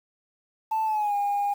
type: tone with pitch glide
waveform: sine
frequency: 880 to 811.6 Hz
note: A5 to G#5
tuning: 0 to -40 cents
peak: -21 dBFS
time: 0.71-1.54 s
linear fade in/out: 10 ms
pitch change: -140 cents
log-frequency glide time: 0.85-1.15 s
effects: tanh soft clip ceiling -20 dBFS + 8-bit